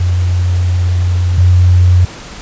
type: tone pair in turn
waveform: sine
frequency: 89.3 / 90.03 Hz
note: F2 / F#2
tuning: +39 / -47 cents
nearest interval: unison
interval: 14 cents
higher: second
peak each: -9 / -4 dBFS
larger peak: second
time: 0-1.38 / 1.38-2.05 s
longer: first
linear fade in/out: 5 ms
effects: pink hiss -30 dBFS RMS until 2.41 s + resampled to 16000 Hz